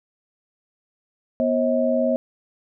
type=tone cluster; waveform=sine; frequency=244.2 / 538 / 637 Hz; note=B3 / C5 / D#5; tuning=-19 / +48 / +41 cents; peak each=-22 dBFS; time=1.4-2.16 s; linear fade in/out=0 ms; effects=none